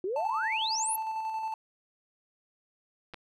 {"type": "exponential sweep", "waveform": "sine", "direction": "up", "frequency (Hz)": [349.2, 11840], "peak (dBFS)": -29, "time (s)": [0.04, 0.96], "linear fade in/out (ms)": 2}
{"type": "tone with tremolo", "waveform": "triangle", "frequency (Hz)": 882, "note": "A5", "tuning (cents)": 4, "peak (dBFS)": -28, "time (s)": [0.16, 1.54], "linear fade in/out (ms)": 2, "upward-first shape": "square", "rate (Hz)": 11, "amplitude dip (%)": 30}
{"type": "clicks", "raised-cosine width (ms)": 0.3, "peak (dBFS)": -27, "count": 2, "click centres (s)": [3.137, 3.143]}
{"effects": []}